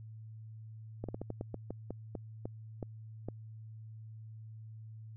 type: slowing click train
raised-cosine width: 2 ms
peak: -25 dBFS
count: 13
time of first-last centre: 1.04-3.286 s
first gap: 47 ms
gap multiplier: 1.23
effects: added 110 Hz sine -46 dBFS peak until 5.16 s